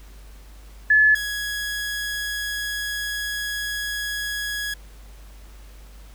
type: tone pair in turn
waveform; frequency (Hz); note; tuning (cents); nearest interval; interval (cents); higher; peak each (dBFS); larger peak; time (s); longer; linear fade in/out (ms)
sine / sawtooth; 1720 / 1669.1; A6 / G#6; -40 / +8; minor second; 52; first; -12 / -22; first; 0.9-1.15 / 1.15-4.74; second; 5
effects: added 50 Hz sine -41 dBFS peak until 6.14 s + pink hiss -52 dBFS RMS until 6.14 s